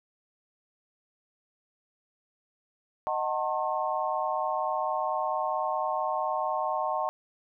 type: chord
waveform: sine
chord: D# diminished seventh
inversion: none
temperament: just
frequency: 622.3 / 746.7 / 896 / 1075.3 Hz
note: D#5 / F#5 / A5 / C6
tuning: 0 / +16 / +31 / +47 cents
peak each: -32 dBFS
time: 3.07-7.09 s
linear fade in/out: 0 ms
effects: none